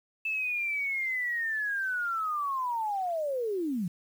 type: linear sweep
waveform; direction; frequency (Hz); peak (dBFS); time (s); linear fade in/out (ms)
sine; down; 2641 to 162.6; -28; 0.25-3.88; 5
effects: 9-bit